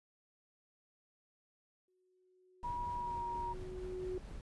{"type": "tone with exponential growth", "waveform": "sine", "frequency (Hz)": 368.4, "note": "F#4", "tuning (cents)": -7, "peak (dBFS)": -36, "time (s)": [1.88, 4.18], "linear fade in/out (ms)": 2, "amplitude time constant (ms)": 500}
{"type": "noise with tremolo", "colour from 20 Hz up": "brown", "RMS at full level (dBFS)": -46, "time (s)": [2.63, 4.41], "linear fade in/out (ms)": 0, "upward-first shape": "triangle", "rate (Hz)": 4.3, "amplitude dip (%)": 30}
{"type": "tone with pitch glide", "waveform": "sine", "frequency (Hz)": [964, 945.3], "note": ["B5", "A#5"], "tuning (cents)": [-42, 24], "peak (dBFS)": -37, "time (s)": [2.63, 3.54], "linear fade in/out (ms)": 20, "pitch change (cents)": -34, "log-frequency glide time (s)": [3.01, 3.17]}
{"effects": ["resampled to 24000 Hz"]}